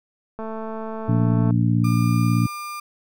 click train, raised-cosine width 1 ms, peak -19 dBFS, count 248, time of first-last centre 0.39-1.508 s, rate 221 Hz
harmonic tone, 58.2 Hz, A#1, 2 cents flat, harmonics 2 / 3 / 4 / 5, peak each -18 / -22 / -24 / -26 dBFS, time 1.08-2.47 s, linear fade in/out 10 ms
35% pulse tone, 1200 Hz, D6, 37 cents sharp, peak -28 dBFS, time 1.84-2.8 s, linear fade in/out 5 ms
effects none

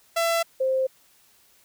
sawtooth / sine tone pair in turn, 670 / 524.8 Hz, E5 / C5, +28 / +5 cents, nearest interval major third, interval 423 cents, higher first, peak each -17 / -20 dBFS, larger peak first, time 0.16-0.43 / 0.6-0.87 s, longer neither, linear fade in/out 10 ms, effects white hiss -59 dBFS RMS until 1.64 s

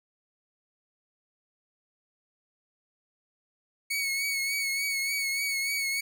sawtooth tone with vibrato, 2217 Hz, C#7, in tune, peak -24 dBFS, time 3.9-6.01 s, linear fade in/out 10 ms, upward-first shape triangle, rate 3.4 Hz, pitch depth 45 cents each way, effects none

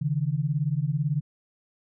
sine beating tone pair, 138.59 / 156.59 Hz, C#3 / D#3, 0 / +11 cents, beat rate 18 Hz, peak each -26 dBFS, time 0.01-1.21 s, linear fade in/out 10 ms, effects none

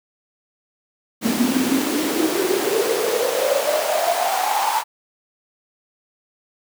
pink noise with high-pass filter sweep, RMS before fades -20 dBFS, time 1.21-4.84 s, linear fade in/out 50 ms, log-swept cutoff 220 to 920 Hz, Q 9.9, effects none

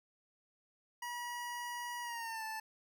25% pulse tone with pitch glide, 964 to 878.9 Hz, B5 to A5, -42 to -2 cents, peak -36 dBFS, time 1.02-2.6 s, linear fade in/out 5 ms, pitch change -160 cents, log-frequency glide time 2.02-2.44 s, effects none

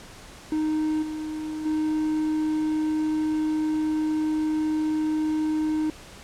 triangle tone with level steps, 309.8 Hz, D#4, 7 cents flat, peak -20 / -27 / -20 dBFS, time 0.52-5.9 s, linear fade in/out 2 ms, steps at 1.02 / 1.65 s, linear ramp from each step 10 ms, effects pink hiss -45 dBFS RMS until 6.23 s + low-pass 9000 Hz 12 dB/octave

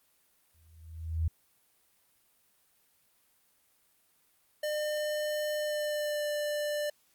sine tone with exponential growth, 81 Hz, E2, 30 cents flat, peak -24 dBFS, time 0.54-1.28 s, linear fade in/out 5 ms, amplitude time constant 160 ms
square tone with pitch glide, 603 to 593 Hz, D5 to D5, +46 to +17 cents, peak -31 dBFS, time 4.63-6.9 s, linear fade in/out 5 ms, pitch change -29 cents, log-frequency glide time 5.56-6.27 s
effects white hiss -69 dBFS RMS until 7.14 s + Opus 32 kbps

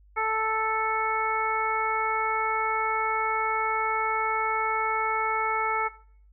harmonic tone, 440 Hz, A4, in tune, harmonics 1 / 2 / 3 / 4 / 5, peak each -33 / -28 / -28 / -38 / -30 dBFS, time 0.16-5.89 s, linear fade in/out 20 ms, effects noise-tail reverb RT60 0.5 s tail -18 dB re dry + added 50 Hz sine -53 dBFS peak until 6.32 s

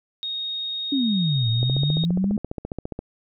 sine tone, 3729 Hz, A#7, in tune, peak -26 dBFS, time 0.23-2.05 s, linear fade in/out 0 ms
sine exponential two-way sweep, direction down then up, 290 to 110.4 to 212.6 Hz, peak -19 dBFS, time 0.92-2.37 s, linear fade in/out 5 ms, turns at 1.49 s
click train, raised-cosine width 2 ms, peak -16 dBFS, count 21, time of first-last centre 1.63-2.991 s, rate 14.7 Hz
effects none

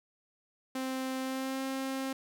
sawtooth tone with pitch glide, 261.6 to 266.6 Hz, C4 to C4, 0 to +33 cents, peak -29 dBFS, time 0.75-2.13 s, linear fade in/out 5 ms, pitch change +33 cents, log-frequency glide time 1.2-1.62 s, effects none

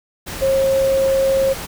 sine tone in noise, 538 Hz, C5, 48 cents sharp, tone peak -13 dBFS, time 0.41-1.54 s, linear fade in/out 20 ms, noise pink, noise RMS -29 dBFS, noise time 0.26-1.67 s, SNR +13 dB, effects none

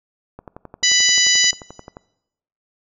click train, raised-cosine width 1 ms, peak -21 dBFS, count 19, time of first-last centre 0.39-1.969 s, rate 11.4 Hz
harmonic tone, 990 Hz, B5, 4 cents sharp, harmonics 2 / 3 / 4 / 5 / 6 / 7, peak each -20 / -20 / -20 / -20 / -20 / -20 dBFS, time 0.83-1.51 s, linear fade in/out 5 ms
effects noise-tail reverb RT60 0.9 s tail -21 dB re dry

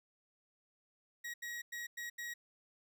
40% pulse tone bursts at uneven times, 1902 Hz, A#6, 34 cents sharp, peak -40 dBFS, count 5, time 1.24-1.34 / 1.42-1.62 / 1.72-1.87 / 1.97-2.1 / 2.18-2.34 s, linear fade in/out 10 ms, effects none

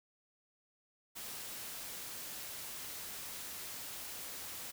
white noise, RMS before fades -45 dBFS, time 1.15-4.72 s, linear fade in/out 20 ms, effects none

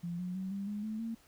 sine tone with pitch steps, 172.3 / 180.45 / 188.98 / 197.92 / 207.3 / 217.1 / 227.4 Hz, F3 / F#3 / F#3 / G3 / G#3 / A3 / A#3, -23 / -43 / +37 / +17 / -3 / -23 / -43 cents, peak -35 dBFS, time 0.03-1.15 s, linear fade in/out 10 ms, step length 160 ms, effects pink hiss -64 dBFS RMS until 1.27 s

